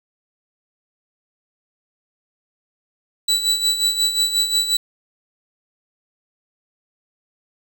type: tone with tremolo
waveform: 35% pulse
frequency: 3951 Hz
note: B7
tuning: in tune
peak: -12 dBFS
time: 3.28-4.77 s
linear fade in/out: 5 ms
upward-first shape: sine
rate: 5.6 Hz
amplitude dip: 65%
effects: none